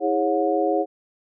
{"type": "tone cluster", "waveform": "sine", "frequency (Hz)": [323.9, 410.2, 546, 723], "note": ["E4", "G#4", "C#5", "F#5"], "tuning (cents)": [-30, -21, -26, -40], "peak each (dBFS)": -24, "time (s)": [0, 0.86], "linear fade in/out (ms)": 50, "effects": []}